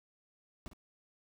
brown noise with echo, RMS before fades -43 dBFS, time 0.66-0.68 s, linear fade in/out 0 ms, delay 53 ms, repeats 1, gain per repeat -11 dB, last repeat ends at 0.733 s, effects none

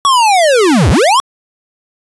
square linear two-way sweep, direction down then up, 1139 to 58.27 to 1139 Hz, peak -7 dBFS, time 0.05-1.2 s, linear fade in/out 0 ms, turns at 0.9 s, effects resampled to 24000 Hz

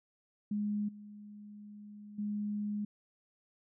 sine tone with level steps, 207.7 Hz, G#3, in tune, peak -31 / -47 / -33 dBFS, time 0.51-2.85 s, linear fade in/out 5 ms, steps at 0.88 / 2.18 s, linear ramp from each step 10 ms, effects none

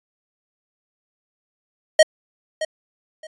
square tone with echo, 628 Hz, D#5, 16 cents sharp, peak -8 dBFS, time 1.99-2.03 s, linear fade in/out 5 ms, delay 620 ms, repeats 2, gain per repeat -14 dB, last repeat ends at 3.27 s, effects resampled to 22050 Hz

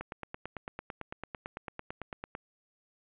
click train, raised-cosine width 0.5 ms, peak -23 dBFS, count 22, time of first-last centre 0.01-2.351 s, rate 8.97 Hz, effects resampled to 8000 Hz + 9-bit

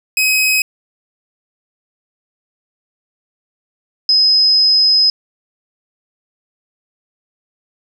sawtooth / sine tone pair in turn, 2535 / 5070 Hz, D#7 / D#8, +32 / +32 cents, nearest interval octave, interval 1200 cents, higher second, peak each -8 dBFS, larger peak neither, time 0.17-0.62 / 4.09-5.1 s, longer second, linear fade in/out 2 ms, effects 8-bit

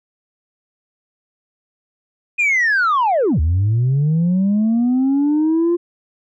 sine linear two-way sweep, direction down then up, 2485 to 73.42 to 350 Hz, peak -11 dBFS, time 2.38-5.77 s, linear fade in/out 20 ms, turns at 3.4 s, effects tanh soft clip ceiling -11 dBFS

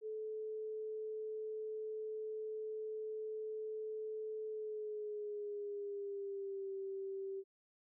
sine tone with pitch glide, 433.7 to 388.6 Hz, A4 to G4, -25 to -15 cents, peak -40 dBFS, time 0.01-7.44 s, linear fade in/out 50 ms, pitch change -190 cents, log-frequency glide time 4.47-6.72 s, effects none

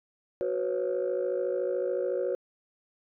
sine chord, F# suspended fourth, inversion none, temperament equal with one note detuned, 370 / 493.9 / 547.7 Hz, F#4 / B4 / C#5, 0 / 0 / -21 cents, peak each -30 dBFS, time 0.41-2.35 s, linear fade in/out 0 ms, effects tanh soft clip ceiling -21 dBFS

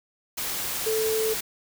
sine tone in noise, 440 Hz, A4, in tune, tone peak -23 dBFS, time 0.86-1.34 s, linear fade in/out 10 ms, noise white, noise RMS -30 dBFS, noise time 0.37-1.41 s, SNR +4 dB, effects none

